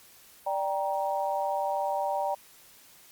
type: chord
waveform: sine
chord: G minor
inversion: second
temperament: just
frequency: 588 / 784 / 940.8 Hz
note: D5 / G5 / Bb5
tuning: +2 / 0 / +16 cents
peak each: -31 / -30 / -32 dBFS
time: 0.46-2.35 s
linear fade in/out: 10 ms
effects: white hiss -55 dBFS RMS until 3.11 s + Opus 48 kbps